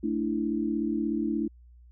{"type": "chord", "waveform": "sine", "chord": "A suspended fourth", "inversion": "none", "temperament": "just", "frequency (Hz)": [220, 293.3, 330], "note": ["A3", "D4", "E4"], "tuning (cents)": [0, -2, 2], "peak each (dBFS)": -30, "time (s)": [0.03, 1.48], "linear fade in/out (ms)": 10, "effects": ["added 60 Hz sine -50 dBFS peak until 1.91 s"]}